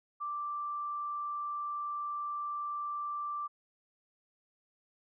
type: tone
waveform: sine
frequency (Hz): 1174.7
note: D6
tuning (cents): 0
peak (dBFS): -34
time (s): 0.2-3.48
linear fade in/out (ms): 20
effects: none